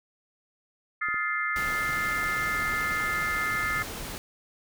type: chord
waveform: sine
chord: F dominant seventh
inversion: third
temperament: just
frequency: 1257.2 / 1396.9 / 1746.1 / 2095 Hz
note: Eb6 / F6 / A6 / C7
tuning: +18 / 0 / -14 / +2 cents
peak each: -32 / -34 / -31 / -30 dBFS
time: 1.01-3.83 s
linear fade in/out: 10 ms
type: clicks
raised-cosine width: 2 ms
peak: -32 dBFS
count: 2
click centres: 1.086 / 1.143 s
type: noise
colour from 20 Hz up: pink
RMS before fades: -37 dBFS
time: 1.56-4.18 s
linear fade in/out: 0 ms
effects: none